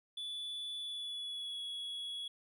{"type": "tone with pitch glide", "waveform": "triangle", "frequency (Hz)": [3458, 3358], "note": ["A7", "G#7"], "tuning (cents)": [-31, 18], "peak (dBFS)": -38, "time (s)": [0.17, 2.28], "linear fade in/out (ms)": 5, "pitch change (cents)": -51, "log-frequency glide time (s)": [0.79, 1.61], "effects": []}